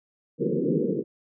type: band-pass noise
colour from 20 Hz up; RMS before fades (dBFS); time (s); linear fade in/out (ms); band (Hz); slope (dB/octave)
white; -25; 0.38-1.04; 50; 140 to 490; 96
effects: none